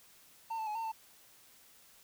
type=tone with pitch steps; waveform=triangle; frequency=905 / 881 / 846 / 907 / 890 Hz; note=A5 / A5 / G#5 / A#5 / A5; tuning=+48 / +2 / +32 / -48 / +20 cents; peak=-33 dBFS; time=0.5-0.92 s; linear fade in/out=10 ms; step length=84 ms; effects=white hiss -61 dBFS RMS until 2.03 s